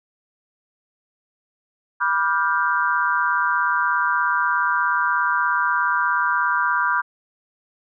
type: chord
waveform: sine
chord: G dominant seventh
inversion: first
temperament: just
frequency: 980 / 1176 / 1411.2 / 1568 Hz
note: B5 / D6 / F6 / G6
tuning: -14 / +2 / +18 / 0 cents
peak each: -23 dBFS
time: 2-7.02 s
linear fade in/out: 20 ms
effects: none